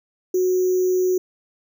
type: tone with sample-and-hold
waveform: sine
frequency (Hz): 367.2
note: F#4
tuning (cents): -13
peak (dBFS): -16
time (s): 0.34-1.18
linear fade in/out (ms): 5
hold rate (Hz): 6300
effects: none